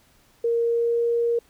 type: tone with pitch glide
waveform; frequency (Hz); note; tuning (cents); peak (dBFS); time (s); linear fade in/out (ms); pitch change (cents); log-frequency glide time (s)
sine; 466.2 to 469.4; A#4 to A#4; 0 to +12; -19; 0.44-1.39; 5; +12; 0.62-1.03
effects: pink hiss -59 dBFS RMS until 1.49 s